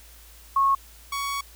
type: tone pair in turn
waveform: sine / sawtooth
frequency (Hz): 1095 / 1119.3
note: C#6 / C#6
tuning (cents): -22 / +16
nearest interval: unison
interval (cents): 38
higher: second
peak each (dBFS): -17 / -23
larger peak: first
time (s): 0.56-0.75 / 1.12-1.41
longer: second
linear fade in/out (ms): 5
effects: added 56 Hz sine -49 dBFS peak until 1.55 s + white hiss -51 dBFS RMS until 1.55 s